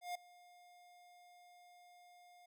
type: tone with ADSR envelope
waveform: square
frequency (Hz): 710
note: F5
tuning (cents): +28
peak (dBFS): -39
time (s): 0.01-2.46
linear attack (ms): 140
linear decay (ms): 6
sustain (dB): -22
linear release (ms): 6
effects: none